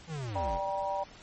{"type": "linear sweep", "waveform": "square", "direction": "down", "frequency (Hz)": [170, 31.59], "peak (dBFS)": -35, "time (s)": [0.07, 0.61], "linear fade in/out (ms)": 50}
{"type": "chord", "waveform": "sine", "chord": "G minor", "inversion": "second", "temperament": "equal with one note detuned", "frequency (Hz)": [587.3, 784, 956.9], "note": ["D5", "G5", "Bb5"], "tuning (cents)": [0, 0, 45], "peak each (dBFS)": -34, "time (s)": [0.35, 1.04], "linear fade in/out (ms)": 10}
{"effects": ["pink hiss -52 dBFS RMS until 1.22 s", "MP3 32 kbps"]}